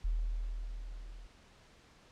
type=tone with level ramp; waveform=sine; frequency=40.1 Hz; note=E1; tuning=47 cents flat; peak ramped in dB=-28 to -46 dBFS; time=0.04-1.27 s; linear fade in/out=10 ms; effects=pink hiss -61 dBFS RMS until 2.11 s + low-pass 6000 Hz 12 dB/octave